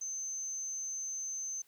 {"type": "tone", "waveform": "sine", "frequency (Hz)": 6220, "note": "G8", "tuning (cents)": -14, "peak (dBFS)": -36, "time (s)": [0.01, 1.62], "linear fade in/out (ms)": 5, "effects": ["white hiss -68 dBFS RMS until 1.67 s"]}